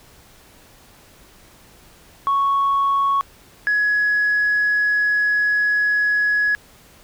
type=tone pair in turn; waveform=sine; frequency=1108.7 / 1680.5 Hz; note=C#6 / G#6; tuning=0 / +20 cents; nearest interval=perfect fifth; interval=720 cents; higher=second; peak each=-14 dBFS; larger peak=neither; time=2.27-3.21 / 3.67-6.55 s; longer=second; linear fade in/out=0 ms; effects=tanh soft clip ceiling -12 dBFS + pink hiss -49 dBFS RMS until 7.03 s